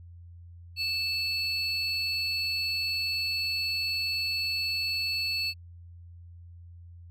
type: tone pair together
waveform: triangle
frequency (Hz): 2637 / 4421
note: E7 / C#8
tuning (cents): 0 / -5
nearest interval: major sixth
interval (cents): 895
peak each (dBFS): -30 / -28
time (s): 0.76-5.54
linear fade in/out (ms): 50
effects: added 86 Hz sine -45 dBFS peak until 7.1 s